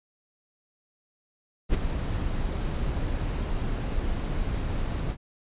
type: noise with ADSR envelope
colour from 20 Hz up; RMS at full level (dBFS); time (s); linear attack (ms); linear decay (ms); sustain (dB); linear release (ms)
brown; -20; 1.69-5.17; 53; 10; -8; 64
effects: resampled to 8000 Hz